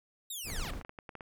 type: linear sweep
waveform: 10% pulse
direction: down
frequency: 3857 to 523.3 Hz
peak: -31 dBFS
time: 0.3-0.71 s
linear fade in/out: 5 ms
type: noise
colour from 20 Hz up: brown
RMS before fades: -38 dBFS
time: 0.44-0.83 s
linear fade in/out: 50 ms
type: clicks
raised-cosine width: 0.5 ms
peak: -29 dBFS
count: 12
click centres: 0.501 / 0.563 / 0.598 / 0.649 / 0.736 / 0.813 / 0.849 / 0.894 / 0.988 / 1.092 / 1.153 / 1.208 s
effects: none